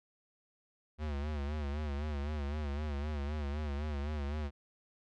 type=tone with vibrato; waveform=square; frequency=73.42 Hz; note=D2; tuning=in tune; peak=-35 dBFS; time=0.98-4.51 s; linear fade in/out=50 ms; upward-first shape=sine; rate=3.9 Hz; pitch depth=84 cents each way; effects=low-pass 4000 Hz 12 dB/octave